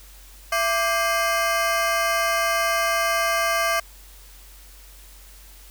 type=ring-modulated tone; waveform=25% pulse; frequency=922 Hz; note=A#5; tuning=19 cents flat; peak=-13 dBFS; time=0.52-3.8 s; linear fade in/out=5 ms; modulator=252 Hz; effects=added 47 Hz sine -45 dBFS peak until 5.7 s + white hiss -49 dBFS RMS until 5.7 s